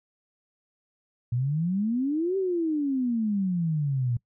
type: exponential two-way sweep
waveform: sine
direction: up then down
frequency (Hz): 116.54 to 392 to 116.54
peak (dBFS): -23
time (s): 1.32-4.17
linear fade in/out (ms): 5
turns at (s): 2.37
effects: noise-tail reverb RT60 0.1 s tail -23 dB re dry